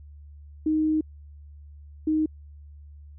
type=tone bursts at uneven times; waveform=sine; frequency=311.1 Hz; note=D#4; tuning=in tune; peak=-20 dBFS; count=2; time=0.66-1.01 / 2.07-2.26 s; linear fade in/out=5 ms; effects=added 73 Hz sine -43 dBFS peak until 3.18 s